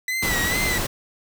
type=tone with vibrato; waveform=40% pulse; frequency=1985 Hz; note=B6; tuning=8 cents sharp; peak=-22 dBFS; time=0.08-0.78 s; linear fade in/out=2 ms; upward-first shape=sine; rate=2.3 Hz; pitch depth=80 cents each way
type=noise; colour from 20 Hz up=pink; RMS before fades=-25 dBFS; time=0.22-0.87 s; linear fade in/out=10 ms
effects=none